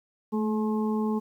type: harmonic tone with a mistuned harmonic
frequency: 214.1 Hz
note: A3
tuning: 47 cents flat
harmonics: 1 / 2 / 4 / 5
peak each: -25 / -31 / -37 / -39 dBFS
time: 0.32-1.2 s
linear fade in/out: 20 ms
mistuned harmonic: 1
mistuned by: +29 cents
effects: 10-bit